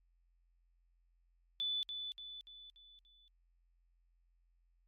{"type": "tone with echo", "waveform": "sine", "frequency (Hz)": 3486, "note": "A7", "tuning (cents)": -17, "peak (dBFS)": -34, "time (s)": [1.6, 1.83], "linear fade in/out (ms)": 0, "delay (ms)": 290, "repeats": 5, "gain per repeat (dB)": -6, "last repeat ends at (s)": 3.28, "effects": ["added 43 Hz sine -70 dBFS peak until 4.87 s", "MP3 64 kbps"]}